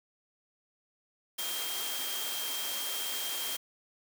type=tone in noise; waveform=sine; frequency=3197 Hz; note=G7; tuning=33 cents sharp; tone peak=-38 dBFS; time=1.38-3.57 s; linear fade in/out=10 ms; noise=white; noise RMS=-36 dBFS; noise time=1.38-3.57 s; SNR=-5 dB; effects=high-pass 300 Hz 12 dB/octave